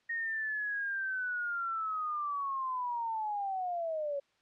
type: linear sweep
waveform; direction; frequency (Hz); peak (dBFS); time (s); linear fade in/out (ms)
sine; down; 1864 to 553; -32; 0.09-4.2; 10
effects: white hiss -72 dBFS RMS until 4.41 s + low-pass 4000 Hz 12 dB/octave